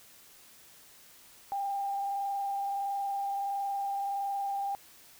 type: tone with frequency modulation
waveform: sine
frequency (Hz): 796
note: G5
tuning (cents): +26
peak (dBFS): -30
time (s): 1.52-4.75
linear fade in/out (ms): 0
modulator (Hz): 21.5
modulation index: 0.41
effects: white hiss -56 dBFS RMS until 5.19 s